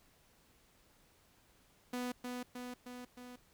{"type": "tone with echo", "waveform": "sawtooth", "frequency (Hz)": 247.6, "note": "B3", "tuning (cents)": 5, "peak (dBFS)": -33, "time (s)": [1.93, 2.12], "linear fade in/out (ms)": 5, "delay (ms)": 310, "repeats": 4, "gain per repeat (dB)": -3, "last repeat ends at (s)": 3.36, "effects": ["pink hiss -68 dBFS RMS until 3.53 s"]}